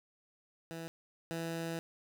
15% pulse tone pair in turn, 164.81 / 165.46 Hz, E3 / E3, 0 / +7 cents, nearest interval unison, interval 7 cents, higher second, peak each -35 / -30 dBFS, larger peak second, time 0.71-0.88 / 1.31-1.79 s, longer second, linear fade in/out 0 ms, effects none

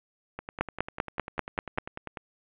two click trains, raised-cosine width 0.5 ms, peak -10 / -21 dBFS, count 7 / 19, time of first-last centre 0.61-1.784 / 0.39-2.172 s, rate 5.11 / 10.1 Hz, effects resampled to 8000 Hz + 8-bit

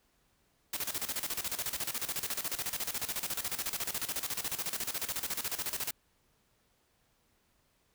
white noise with tremolo, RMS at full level -34 dBFS, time 0.73-5.91 s, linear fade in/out 5 ms, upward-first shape square, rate 14 Hz, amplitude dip 75%, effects pink hiss -72 dBFS RMS until 7.94 s

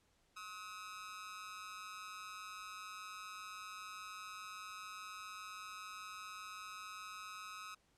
sawtooth tone with amplitude modulation, 1276 Hz, D#6, 43 cents sharp, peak -40 dBFS, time 0.36-7.75 s, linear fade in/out 10 ms, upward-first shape sine, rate 195 Hz, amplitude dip 80%, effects pink hiss -75 dBFS RMS until 7.97 s + low-pass 10000 Hz 12 dB/octave

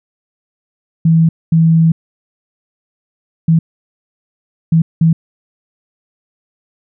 sine tone bursts at uneven times, 163.2 Hz, E3, 17 cents flat, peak -6 dBFS, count 5, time 1.05-1.29 / 1.52-1.92 / 3.48-3.59 / 4.72-4.82 / 5.01-5.13 s, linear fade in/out 5 ms, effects none

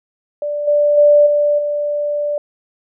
sine tone with level steps, 587.3 Hz, D5, in tune, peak -18 / -10 / -6 / -11 / -16 dBFS, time 0.42-2.38 s, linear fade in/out 2 ms, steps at 0.67 / 0.97 / 1.26 / 1.58 s, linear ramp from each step 10 ms, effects none

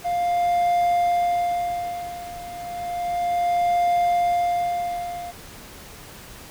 triangle tone with tremolo, 701 Hz, F5, 6 cents sharp, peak -15 dBFS, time 0.04-5.32 s, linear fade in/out 20 ms, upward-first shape sine, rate 0.32 Hz, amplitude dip 85%, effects pink hiss -42 dBFS RMS until 6.5 s

